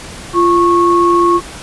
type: tone pair together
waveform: sine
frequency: 345.9 / 1099 Hz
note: F4 / C#6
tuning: -17 / -15 cents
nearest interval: octave + minor sixth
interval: 2002 cents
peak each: -10 dBFS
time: 0.33-1.41 s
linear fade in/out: 50 ms
effects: pink hiss -30 dBFS RMS until 1.62 s + resampled to 24000 Hz